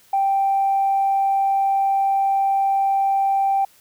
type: tone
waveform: sine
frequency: 784 Hz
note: G5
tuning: in tune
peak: -15 dBFS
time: 0.13-3.65 s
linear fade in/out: 5 ms
effects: tanh soft clip ceiling -11 dBFS + white hiss -54 dBFS RMS until 3.8 s